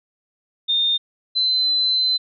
sine tone pair in turn, 3640 / 4051 Hz, A#7 / B7, -42 / +43 cents, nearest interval major second, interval 185 cents, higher second, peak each -16 dBFS, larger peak neither, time 0.68-0.98 / 1.35-2.18 s, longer second, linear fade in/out 20 ms, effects none

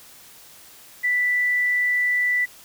sine tone, 1975.5 Hz, B6, in tune, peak -18 dBFS, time 1.03-2.46 s, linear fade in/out 20 ms, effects white hiss -47 dBFS RMS until 2.64 s

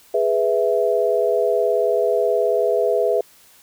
sine chord, E major, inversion first, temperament equal, 415.3 / 493.9 / 659.3 Hz, G#4 / B4 / E5, 0 / 0 / 0 cents, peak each -20 dBFS, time 0.14-3.21 s, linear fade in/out 5 ms, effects white hiss -51 dBFS RMS until 3.62 s

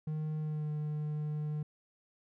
triangle tone with pitch glide, 154.4 to 150.96 Hz, D#3 to D3, -13 to +48 cents, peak -31 dBFS, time 0.07-1.63 s, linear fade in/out 5 ms, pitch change -39 cents, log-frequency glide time 0.39-0.7 s, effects none

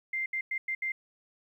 sine tone bursts at uneven times, 2093 Hz, C7, in tune, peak -29 dBFS, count 5, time 0.13-0.26 / 0.33-0.41 / 0.51-0.58 / 0.68-0.75 / 0.82-0.92 s, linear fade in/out 5 ms, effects 11-bit

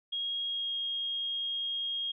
sine tone with pitch glide, 3276 to 3255 Hz, G#7 to G#7, -24 to -36 cents, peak -31 dBFS, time 0.12-2.12 s, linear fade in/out 10 ms, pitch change -12 cents, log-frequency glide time 0.46-0.74 s, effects none

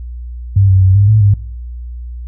sine tone with pitch steps, 98.3 / 94.8 / 94.2 / 100.7 / 108.1 / 101.2 Hz, G2 / F#2 / F#2 / G2 / A2 / G#2, +5 / +43 / +32 / +47 / -30 / -44 cents, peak -5 dBFS, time 0.56-1.34 s, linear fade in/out 5 ms, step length 130 ms, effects noise-tail reverb RT60 0.7 s tail -26 dB re dry + added 60 Hz sine -23 dBFS peak until 2.27 s

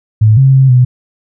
sine tone with pitch steps, 108.5 / 134.3 / 133.4 / 125.4 Hz, A2 / C3 / C3 / B2, -24 / +46 / +34 / +27 cents, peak -3 dBFS, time 0.21-0.85 s, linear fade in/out 10 ms, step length 160 ms, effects none

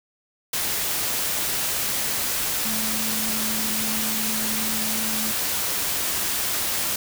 sine tone in noise, 218.7 Hz, A3, 10 cents flat, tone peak -31 dBFS, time 2.65-5.32 s, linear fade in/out 5 ms, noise white, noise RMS -25 dBFS, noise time 0.53-6.96 s, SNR -9 dB, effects none

